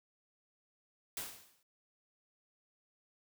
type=noise with exponential decay; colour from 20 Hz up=white; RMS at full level=-38 dBFS; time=1.17-1.63 s; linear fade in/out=2 ms; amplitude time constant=99 ms; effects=none